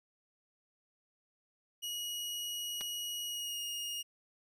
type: tone with pitch glide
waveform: sawtooth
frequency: 2902 to 2859 Hz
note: F#7 to F7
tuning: -34 to +40 cents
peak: -34 dBFS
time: 1.82-4.03 s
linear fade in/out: 20 ms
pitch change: -26 cents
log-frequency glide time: 3.26-3.61 s
type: clicks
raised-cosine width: 0.2 ms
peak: -26 / -28 dBFS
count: 2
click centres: 2.809 / 2.814 s
effects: none